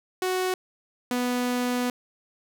sawtooth tone pair in turn, 370 / 246.9 Hz, F#4 / B3, 0 / 0 cents, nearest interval perfect fifth, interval 700 cents, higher first, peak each -20 dBFS, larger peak neither, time 0.22-0.54 / 1.11-1.9 s, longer second, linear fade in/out 2 ms, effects none

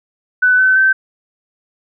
sine tone with pitch steps, 1498 / 1522.4 / 1547.2 Hz, F#6 / F#6 / G6, +21 / +49 / -23 cents, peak -8 dBFS, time 0.42-0.93 s, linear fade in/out 10 ms, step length 170 ms, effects none

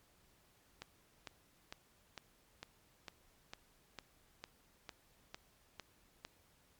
click train, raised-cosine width 0.2 ms, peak -28 dBFS, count 13, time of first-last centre 0.82-6.25 s, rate 2.21 Hz, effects pink hiss -70 dBFS RMS until 6.79 s + MP3 96 kbps

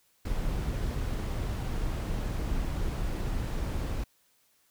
brown noise, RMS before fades -31 dBFS, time 0.25-4.04 s, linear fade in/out 5 ms, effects white hiss -68 dBFS RMS until 4.7 s

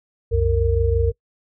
sine tone cluster, 64.5 / 90.4 / 460.3 Hz, C2 / F#2 / A#4, -24 / -40 / -22 cents, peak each -20 dBFS, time 0.31-1.12 s, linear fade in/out 20 ms, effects noise-tail reverb RT60 0.1 s tail -23 dB re dry

